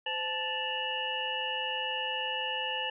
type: tone cluster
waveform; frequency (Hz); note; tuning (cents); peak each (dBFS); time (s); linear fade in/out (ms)
sine; 515 / 872 / 1758 / 2702 / 2903; C5 / A5 / A6 / E7 / F#7; -28 / -16 / -2 / +42 / -34; -40 / -37 / -38 / -39 / -34; 0.06-2.9; 5
effects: none